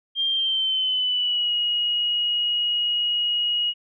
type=tone with pitch glide; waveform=sine; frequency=3191 to 2893 Hz; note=G7 to F#7; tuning=+30 to -40 cents; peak=-20 dBFS; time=0.15-3.74 s; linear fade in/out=50 ms; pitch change=-170 cents; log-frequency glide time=0.26-1.53 s; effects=none